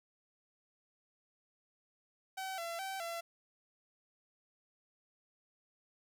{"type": "tone with pitch steps", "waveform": "sawtooth", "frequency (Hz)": [763, 676, 771, 676], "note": ["G5", "E5", "G5", "E5"], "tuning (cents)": [-47, 43, -29, 43], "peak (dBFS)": -35, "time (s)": [2.37, 3.21], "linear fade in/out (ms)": 10, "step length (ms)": 210, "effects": ["12-bit"]}